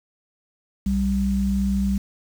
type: tone pair together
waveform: sine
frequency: 61.74 / 196.01 Hz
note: B1 / G3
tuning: 0 / 0 cents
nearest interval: octave + minor sixth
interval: 2000 cents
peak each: -24 / -20 dBFS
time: 0.86-1.98 s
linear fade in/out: 5 ms
effects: 7-bit